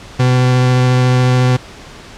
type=tone with vibrato; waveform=40% pulse; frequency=126.4 Hz; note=B2; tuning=41 cents sharp; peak=-8 dBFS; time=0.19-1.57 s; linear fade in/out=10 ms; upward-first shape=sine; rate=14 Hz; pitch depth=8 cents each way; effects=pink hiss -35 dBFS RMS until 2.17 s + low-pass 6000 Hz 12 dB/octave